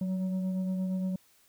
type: tone with frequency modulation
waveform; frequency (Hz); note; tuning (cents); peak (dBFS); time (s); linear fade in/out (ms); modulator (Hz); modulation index
sine; 185.7; F#3; +7; -27; 0.01-1.16; 5; 380; 0.31
effects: tanh soft clip ceiling -25 dBFS + white hiss -64 dBFS RMS until 1.48 s